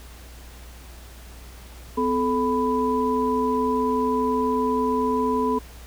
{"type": "tone cluster", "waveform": "sine", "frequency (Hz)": [253, 434.3, 994], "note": ["B3", "A4", "B5"], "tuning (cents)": [42, -23, 11], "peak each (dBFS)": -24, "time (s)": [1.97, 5.59], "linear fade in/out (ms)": 10, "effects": ["added 60 Hz sine -41 dBFS peak until 5.86 s", "pink hiss -47 dBFS RMS until 5.86 s"]}